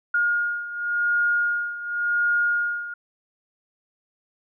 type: beating tone pair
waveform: sine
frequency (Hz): 1425 / 1425.91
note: F6 / F6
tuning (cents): +34 / +36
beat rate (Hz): 0.91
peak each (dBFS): -22 / -26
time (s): 0.14-2.94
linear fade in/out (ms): 5
effects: none